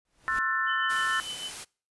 pink noise with exponential growth, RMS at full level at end -40 dBFS, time 0.05-0.39 s, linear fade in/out 2 ms, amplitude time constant 72 ms
sine chord, F# half-diminished seventh, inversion second, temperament just, 1065.6 / 1332 / 1480 / 1776 Hz, C6 / E6 / F#6 / A6, +31 / +18 / 0 / +16 cents, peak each -34 / -30 / -34 / -28 dBFS, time 0.28-1.2 s, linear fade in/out 0 ms
sine tone with tremolo, 3031 Hz, F#7, 41 cents sharp, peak -32 dBFS, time 0.66-1.52 s, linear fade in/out 50 ms, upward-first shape triangle, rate 6.6 Hz, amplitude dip 70%
white noise, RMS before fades -39 dBFS, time 0.89-1.65 s, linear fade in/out 20 ms
effects noise-tail reverb RT60 0.4 s tail -26 dB re dry + resampled to 24000 Hz

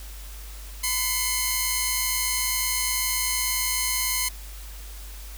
5% pulse tone pair together, 1013.9 / 2146 Hz, B5 / C7, +45 / +43 cents, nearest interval octave + minor second, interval 1298 cents, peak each -15 dBFS, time 0.83-4.29 s, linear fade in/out 10 ms, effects added 50 Hz sine -37 dBFS peak until 5.37 s + white hiss -45 dBFS RMS until 5.37 s

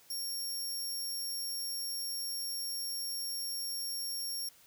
20% pulse tone, 5530 Hz, F8, 18 cents flat, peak -30 dBFS, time 0.1-4.49 s, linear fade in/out 5 ms, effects white hiss -61 dBFS RMS until 4.66 s

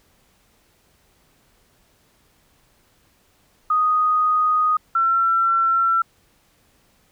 sine tone pair in turn, 1244.5 / 1350.8 Hz, D#6 / E6, 0 / +42 cents, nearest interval minor second, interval 142 cents, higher second, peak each -15 dBFS, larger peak neither, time 3.7-4.77 / 4.95-6.02 s, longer neither, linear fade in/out 5 ms, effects pink hiss -60 dBFS RMS until 7.11 s

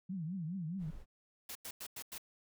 sine tone with vibrato, 173.7 Hz, F3, 9 cents flat, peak -37 dBFS, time 0.09-0.91 s, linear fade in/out 10 ms, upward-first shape triangle, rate 4.8 Hz, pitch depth 250 cents each way
brown noise, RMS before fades -49 dBFS, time 0.78-1.06 s, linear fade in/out 50 ms
white noise bursts, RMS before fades -45 dBFS, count 5, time 1.49-2.181 s, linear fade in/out 5 ms, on 63 ms, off 94 ms
effects none

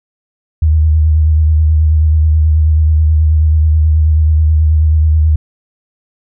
sine tone with vibrato, 77.78 Hz, D#2, in tune, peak -6 dBFS, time 0.62-5.36 s, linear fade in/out 5 ms, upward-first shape triangle, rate 9.3 Hz, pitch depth 47 cents each way, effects none

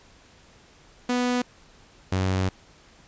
sawtooth tone pair in turn, 246.9 / 94.02 Hz, B3 / F#2, 0 / +28 cents, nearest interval octave + perfect fourth, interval 1672 cents, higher first, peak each -18 dBFS, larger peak neither, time 1.09-1.42 / 2.12-2.49 s, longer second, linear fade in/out 5 ms, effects pink hiss -54 dBFS RMS until 3.07 s + resampled to 16000 Hz

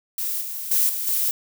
violet noise with level steps, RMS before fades -26 / -31 / -19 / -27 / -22 dBFS, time 0.18-1.31 s, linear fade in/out 2 ms, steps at 0.41 / 0.71 / 0.89 / 1.07 s, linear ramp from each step 5 ms, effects none

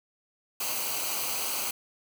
white noise with comb filter, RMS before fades -31 dBFS, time 0.6-1.71 s, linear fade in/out 5 ms, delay 0.56 ms, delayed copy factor -0.65, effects none

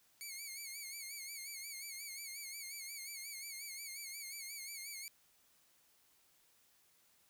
10% pulse tone with vibrato, 2217 Hz, C#7, in tune, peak -36 dBFS, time 0.21-5.08 s, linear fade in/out 0 ms, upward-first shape sine, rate 5.6 Hz, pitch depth 85 cents each way, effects white hiss -71 dBFS RMS until 7.29 s

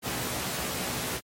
pink noise with comb filter, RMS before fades -31 dBFS, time 0.02-1.21 s, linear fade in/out 50 ms, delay 16 ms, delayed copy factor +0.55, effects high-pass 100 Hz 12 dB/octave + MP3 64 kbps

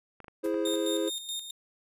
clicks, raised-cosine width 0.5 ms, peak -31 dBFS, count 7, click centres 0.203 / 0.244 / 0.282 / 0.46 / 0.543 / 0.673 / 0.738 s
triangle chord, E augmented, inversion none, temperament equal, 329.6 / 415.3 / 523.3 Hz, E4 / G#4 / B#4, 0 / 0 / 0 cents, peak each -28 / -30 / -30 dBFS, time 0.43-1.1 s, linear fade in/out 20 ms
blue noise with exponential decay, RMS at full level -43 dBFS, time 0.44-0.58 s, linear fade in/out 5 ms, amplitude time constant 29 ms
sawtooth tone with tremolo, 3668 Hz, A#7, 29 cents flat, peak -29 dBFS, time 0.65-1.51 s, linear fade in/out 5 ms, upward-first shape square, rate 4.7 Hz, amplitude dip 60%
effects resampled to 32000 Hz

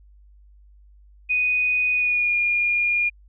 sine tone with pitch glide, 2486 to 2422 Hz, D#7 to D#7, -2 to -47 cents, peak -18 dBFS, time 1.29-3.1 s, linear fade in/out 20 ms, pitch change -45 cents, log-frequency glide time 1.92-2.36 s, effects added 50 Hz sine -48 dBFS peak until 3.28 s

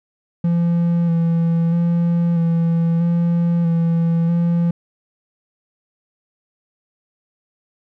triangle tone with vibrato, 168.8 Hz, E3, 41 cents sharp, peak -12 dBFS, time 0.44-4.71 s, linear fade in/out 5 ms, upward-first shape square, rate 0.78 Hz, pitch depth 19 cents each way, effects none

